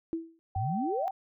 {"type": "tone with exponential decay", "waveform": "sine", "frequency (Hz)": 328.5, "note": "E4", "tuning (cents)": -6, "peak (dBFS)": -26, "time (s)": [0.13, 0.39], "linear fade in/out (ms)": 0, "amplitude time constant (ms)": 56}
{"type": "tone", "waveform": "sine", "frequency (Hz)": 771, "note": "G5", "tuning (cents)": -29, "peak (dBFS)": -32, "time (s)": [0.55, 1.11], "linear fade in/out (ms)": 5}
{"type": "exponential sweep", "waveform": "sine", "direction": "up", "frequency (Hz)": [88.4, 770], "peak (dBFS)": -29, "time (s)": [0.56, 1.08], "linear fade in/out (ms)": 0}
{"effects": []}